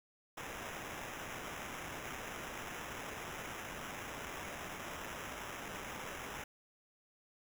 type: noise with sample-and-hold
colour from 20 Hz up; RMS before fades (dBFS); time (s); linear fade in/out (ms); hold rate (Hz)
violet; -45; 0.37-6.44; 5; 4410
effects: none